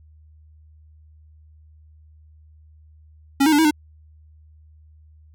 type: tone with pitch steps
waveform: square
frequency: 275.6 / 314.9 / 291.3 / 321 / 300.9 Hz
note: C#4 / D#4 / D4 / E4 / D4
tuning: -10 / +21 / -14 / -46 / +42 cents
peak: -14 dBFS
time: 3.4-3.71 s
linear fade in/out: 10 ms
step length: 62 ms
effects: added 77 Hz sine -47 dBFS peak until 5.34 s